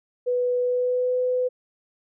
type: tone with pitch glide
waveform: sine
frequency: 493.9 to 502.5 Hz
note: B4 to B4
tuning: 0 to +30 cents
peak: -20 dBFS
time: 0.26-1.49 s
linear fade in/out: 20 ms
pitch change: +30 cents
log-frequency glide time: 0.61-1.18 s
effects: none